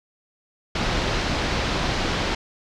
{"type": "low-pass noise", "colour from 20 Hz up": "pink", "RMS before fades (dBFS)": -24, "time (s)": [0.75, 2.35], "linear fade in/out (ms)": 5, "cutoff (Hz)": 5200, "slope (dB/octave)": 24, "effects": []}